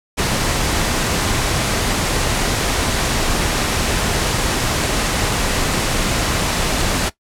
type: noise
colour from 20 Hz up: pink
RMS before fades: -18 dBFS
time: 0.17-7.1 s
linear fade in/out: 20 ms
effects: noise-tail reverb RT60 0.1 s tail -17 dB re dry + low-pass 10000 Hz 12 dB/octave